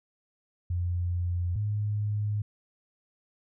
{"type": "tone pair in turn", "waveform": "sine", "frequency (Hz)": [88, 104.65], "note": ["F2", "G#2"], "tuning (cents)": [14, 14], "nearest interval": "minor third", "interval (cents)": 300, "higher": "second", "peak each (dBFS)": -26, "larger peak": "neither", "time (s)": [[0.7, 1.56], [1.56, 2.42]], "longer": "neither", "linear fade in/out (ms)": 5, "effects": []}